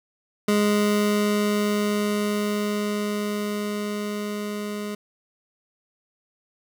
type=tone with level ramp; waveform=25% pulse; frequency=207.7 Hz; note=G#3; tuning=in tune; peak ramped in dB=-14 to -25 dBFS; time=0.48-4.95 s; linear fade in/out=5 ms; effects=none